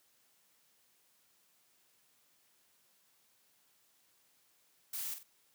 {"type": "noise with echo", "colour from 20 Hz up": "blue", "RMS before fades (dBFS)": -40, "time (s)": [4.93, 5.14], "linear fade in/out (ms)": 5, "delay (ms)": 46, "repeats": 2, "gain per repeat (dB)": -8, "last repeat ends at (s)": 5.232, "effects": ["white hiss -71 dBFS RMS until 5.54 s", "high-pass 100 Hz 12 dB/octave"]}